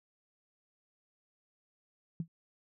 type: tone with exponential decay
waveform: sine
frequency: 164.81 Hz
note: E3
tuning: in tune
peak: -29 dBFS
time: 2.2-2.28 s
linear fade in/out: 2 ms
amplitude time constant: 16 ms
effects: none